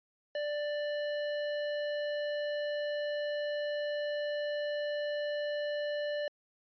sine tone with hard clipping, 589 Hz, D5, 5 cents sharp, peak -34 dBFS, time 0.35-6.28 s, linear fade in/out 2 ms, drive 18 dB, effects resampled to 11025 Hz

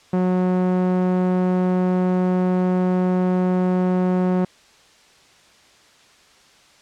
sawtooth tone with low-pass filter, 182.7 Hz, F#3, 22 cents flat, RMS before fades -19 dBFS, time 0.13-4.45 s, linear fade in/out 5 ms, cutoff 1000 Hz, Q 0.55, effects white hiss -52 dBFS RMS until 6.81 s + low-pass 6000 Hz 12 dB/octave

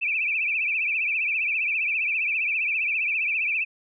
sine tone with vibrato, 2489 Hz, D#7, in tune, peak -22 dBFS, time 0.01-3.65 s, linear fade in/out 20 ms, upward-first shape triangle, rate 15 Hz, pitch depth 150 cents each way, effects none

